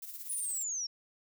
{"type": "noise with tremolo", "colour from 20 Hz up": "violet", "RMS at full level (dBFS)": -42, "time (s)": [0.02, 0.63], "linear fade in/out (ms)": 5, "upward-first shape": "sine", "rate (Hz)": 17, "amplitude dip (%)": 55}
{"type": "linear sweep", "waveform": "sine", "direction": "down", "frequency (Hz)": [9956, 5400], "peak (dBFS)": -33, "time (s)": [0.29, 0.87], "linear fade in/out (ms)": 10}
{"effects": []}